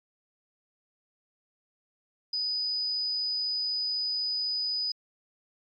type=tone; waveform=sine; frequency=4978 Hz; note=D#8; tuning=in tune; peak=-27 dBFS; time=2.33-4.92 s; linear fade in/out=5 ms; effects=MP3 48 kbps